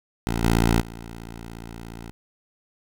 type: tone with level steps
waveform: 10% pulse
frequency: 57 Hz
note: A#1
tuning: 38 cents flat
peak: -15 / -9 / -28 dBFS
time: 0.27-2.11 s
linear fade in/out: 0 ms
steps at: 0.43 / 0.81 s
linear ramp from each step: 5 ms
effects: none